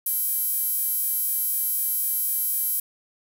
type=tone with high-pass filter; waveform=sawtooth; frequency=784 Hz; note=G5; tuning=in tune; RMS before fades=-25 dBFS; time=0.06-2.8 s; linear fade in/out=5 ms; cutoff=12000 Hz; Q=4.2; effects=none